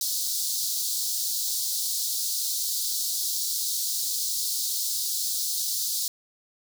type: high-pass noise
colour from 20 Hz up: pink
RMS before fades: -28 dBFS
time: 0.01-6.08 s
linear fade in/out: 2 ms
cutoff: 4000 Hz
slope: 48 dB/octave
effects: none